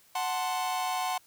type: chord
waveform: 45% pulse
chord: F# diminished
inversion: none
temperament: equal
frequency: 740 / 880 / 1046.5 Hz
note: F#5 / A5 / C6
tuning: 0 / 0 / 0 cents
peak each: -31 / -36 / -34 dBFS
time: 0.15-1.18 s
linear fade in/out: 5 ms
effects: white hiss -61 dBFS RMS until 1.26 s